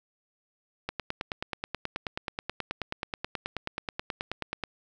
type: click train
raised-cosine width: 0.3 ms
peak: -15 dBFS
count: 36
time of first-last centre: 0.89-4.637 s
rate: 9.34 Hz
effects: none